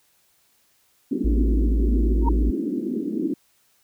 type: band-pass noise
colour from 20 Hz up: white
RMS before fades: -26 dBFS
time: 1.11-3.34 s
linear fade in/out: 5 ms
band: 210 to 350 Hz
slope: 48 dB/octave
type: tone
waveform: sine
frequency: 55 Hz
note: A1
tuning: in tune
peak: -17 dBFS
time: 1.24-2.51 s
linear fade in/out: 10 ms
type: tone with exponential growth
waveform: sine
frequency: 932.3 Hz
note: A#5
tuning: in tune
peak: -18 dBFS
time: 2.21-2.29 s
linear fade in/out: 5 ms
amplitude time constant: 16 ms
effects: white hiss -63 dBFS RMS until 3.83 s